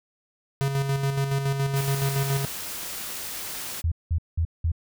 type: tone with tremolo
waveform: square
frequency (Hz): 137.7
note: C#3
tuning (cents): -11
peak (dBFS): -22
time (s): 0.61-2.45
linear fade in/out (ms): 0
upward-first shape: square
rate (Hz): 7.1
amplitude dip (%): 45
type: noise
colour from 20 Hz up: white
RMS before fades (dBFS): -34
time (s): 1.75-3.82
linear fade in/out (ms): 20
type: tone bursts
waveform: sine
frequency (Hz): 82.41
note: E2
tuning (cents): 0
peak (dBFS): -20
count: 4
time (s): 3.84-4.718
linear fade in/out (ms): 5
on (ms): 77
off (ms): 190
effects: none